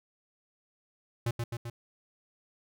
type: tone with echo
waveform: square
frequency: 117.8 Hz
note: A#2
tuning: 19 cents sharp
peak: -28 dBFS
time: 1.26-1.31 s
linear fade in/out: 5 ms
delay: 130 ms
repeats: 3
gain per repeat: -3 dB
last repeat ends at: 1.7 s
effects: none